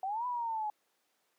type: exponential two-way sweep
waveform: sine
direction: up then down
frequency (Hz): 740 to 1000 to 836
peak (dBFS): -32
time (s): 0.03-0.7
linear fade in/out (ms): 2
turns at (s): 0.26
effects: pink hiss -75 dBFS RMS until 1.38 s + high-pass 400 Hz 12 dB/octave